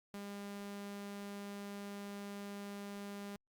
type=tone; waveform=sawtooth; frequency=201.7 Hz; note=G3; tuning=50 cents sharp; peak=-40 dBFS; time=0.14-3.36 s; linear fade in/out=0 ms; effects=Opus 48 kbps